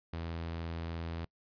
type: tone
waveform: sawtooth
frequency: 83.1 Hz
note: E2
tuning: 15 cents sharp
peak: -33 dBFS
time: 0.13-1.25 s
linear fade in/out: 5 ms
effects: noise-tail reverb RT60 0.1 s tail -25 dB re dry + resampled to 11025 Hz